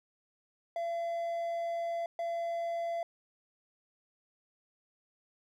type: tone bursts at uneven times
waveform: triangle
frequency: 678 Hz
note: E5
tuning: 49 cents sharp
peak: -30 dBFS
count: 2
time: 0.76-2.06 / 2.19-3.03 s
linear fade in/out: 2 ms
effects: none